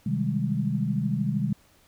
sine chord, Ab major seventh, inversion first, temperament just, 129.78 / 155.74 / 194.67 / 207.7 Hz, C3 / Eb3 / G3 / Ab3, -14 / +2 / -12 / 0 cents, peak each -29 dBFS, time 0.06-1.53 s, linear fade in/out 5 ms, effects pink hiss -60 dBFS RMS until 1.87 s

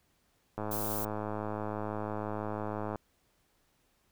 click train, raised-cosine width 1 ms, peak -22 dBFS, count 253, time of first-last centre 0.58-2.957 s, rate 106 Hz
violet noise, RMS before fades -37 dBFS, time 0.71-1.05 s, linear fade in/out 5 ms
effects pink hiss -72 dBFS RMS until 4.11 s

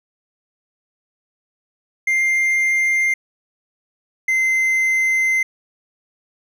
triangle tone pair in turn, 2102 / 2071 Hz, C7 / C7, +7 / -18 cents, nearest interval unison, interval 25 cents, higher first, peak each -13 dBFS, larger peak neither, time 2.07-3.14 / 4.28-5.43 s, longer second, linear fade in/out 5 ms, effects none

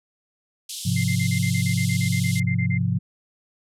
pink band-pass noise, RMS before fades -34 dBFS, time 0.69-2.4 s, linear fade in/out 5 ms, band 3100 to 12000 Hz, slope 48 dB/octave
sine chord, F minor, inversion first, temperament equal, 103.83 / 130.81 / 174.61 Hz, Ab2 / C3 / F3, 0 / 0 / 0 cents, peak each -24 dBFS, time 0.85-2.99 s, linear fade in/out 10 ms
sine tone bursts, 2093 Hz, C7, in tune, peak -28 dBFS, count 16, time 0.96-2.781 s, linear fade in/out 10 ms, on 81 ms, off 35 ms
effects none

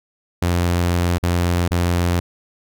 sawtooth tone with dropouts, 87.31 Hz, F2, in tune, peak -12 dBFS, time 0.42-2.2 s, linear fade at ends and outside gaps 5 ms, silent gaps 1.183-1.229 / 1.68-1.709 s, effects none

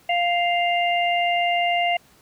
harmonic tone, 698.5 Hz, F5, in tune, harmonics 1 / 3 / 4, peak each -20 / -25 / -26 dBFS, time 0.09-1.97 s, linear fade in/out 5 ms, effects pink hiss -55 dBFS RMS until 2.21 s + high-pass 60 Hz 12 dB/octave

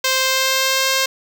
5% pulse tone with pitch glide, 523.3 to 530.9 Hz, C5 to C5, 0 to +25 cents, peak -4 dBFS, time 0.04-1.06 s, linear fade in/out 5 ms, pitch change +25 cents, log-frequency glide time 0.15-0.88 s, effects none

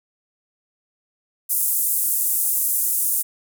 white band-pass noise, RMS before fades -21 dBFS, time 1.49-3.23 s, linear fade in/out 20 ms, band 8900 to 16000 Hz, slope 24 dB/octave, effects none

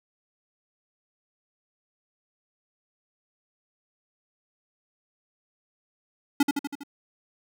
square tone with echo, 284.2 Hz, C#4, 43 cents sharp, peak -17 dBFS, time 6.4-6.43 s, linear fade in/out 5 ms, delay 81 ms, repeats 5, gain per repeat -4 dB, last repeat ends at 6.835 s, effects none

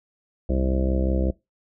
harmonic tone, 65.41 Hz, C2, in tune, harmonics 1 / 2 / 3 / 4 / 5 / 6 / 7 / 8 / 9 / 10, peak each -22 / -34 / -28 / -36 / -29 / -35 / -41 / -31 / -36 / -38 dBFS, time 0.49-1.31 s, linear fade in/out 5 ms, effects noise-tail reverb RT60 0.2 s tail -21 dB re dry

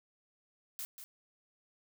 blue noise with echo, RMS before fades -41 dBFS, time 0.79-0.85 s, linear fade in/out 0 ms, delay 190 ms, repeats 1, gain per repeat -8 dB, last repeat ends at 1.04 s, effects none

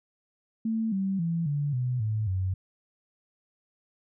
sine tone with pitch steps, 223.1 / 193.1 / 167.14 / 144.66 / 125.21 / 108.37 / 93.8 Hz, A3 / G3 / E3 / D3 / B2 / A2 / F#2, +24 / -26 / +24 / -26 / +24 / -26 / +24 cents, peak -25 dBFS, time 0.65-2.54 s, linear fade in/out 5 ms, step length 270 ms, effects none

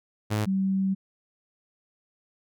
sawtooth / sine tone pair in turn, 106.3 / 192.27 Hz, G#2 / G3, +41 / -33 cents, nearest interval minor seventh, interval 1026 cents, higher second, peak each -20 / -22 dBFS, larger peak first, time 0.3-0.46 / 0.46-0.95 s, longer second, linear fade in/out 20 ms, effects none

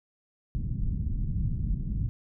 pink low-pass noise, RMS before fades -29 dBFS, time 0.55-2.09 s, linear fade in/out 0 ms, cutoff 180 Hz, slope 24 dB/octave, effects none

